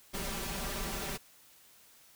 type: noise with comb filter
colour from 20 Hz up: pink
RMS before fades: -37 dBFS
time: 0.13-1.18 s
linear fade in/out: 20 ms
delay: 5.1 ms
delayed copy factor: +1
effects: white hiss -60 dBFS RMS until 2.15 s